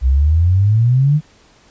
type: exponential sweep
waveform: sine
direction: up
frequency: 61.74 to 155.9 Hz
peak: -9 dBFS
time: 0.01-1.21 s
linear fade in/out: 50 ms
effects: pink hiss -50 dBFS RMS until 1.7 s + resampled to 16000 Hz